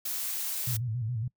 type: noise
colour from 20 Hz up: blue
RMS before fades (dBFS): -33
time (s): 0.05-0.77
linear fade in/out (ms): 5
type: tone with vibrato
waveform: sine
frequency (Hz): 116.54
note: A#2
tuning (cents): 0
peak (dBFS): -29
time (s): 0.67-1.28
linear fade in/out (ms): 5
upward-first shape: square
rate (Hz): 7.2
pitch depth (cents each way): 110
effects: noise-tail reverb RT60 0.1 s tail -23 dB re dry